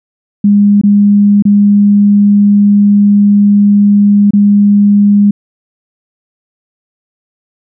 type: tone with dropouts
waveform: sine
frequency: 203.9 Hz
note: G#3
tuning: 32 cents flat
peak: -3 dBFS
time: 0.44-5.31 s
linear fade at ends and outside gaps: 5 ms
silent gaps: 0.814-0.835 / 1.424-1.452 / 4.308-4.334 s
effects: none